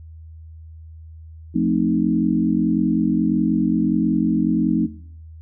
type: chord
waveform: sine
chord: F dominant seventh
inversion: none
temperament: equal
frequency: 174.61 / 220 / 261.6 / 311.1 Hz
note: F3 / A3 / C4 / Eb4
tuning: 0 / 0 / 0 / 0 cents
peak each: -22 dBFS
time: 1.54-4.87 s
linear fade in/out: 20 ms
effects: noise-tail reverb RT60 0.6 s tail -18 dB re dry + added 80 Hz sine -37 dBFS peak until 5.41 s